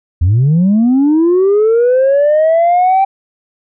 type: linear sweep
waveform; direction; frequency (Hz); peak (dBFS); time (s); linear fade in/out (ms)
sine; up; 78.4 to 784; -5; 0.21-3.05; 10
effects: tanh soft clip ceiling -5 dBFS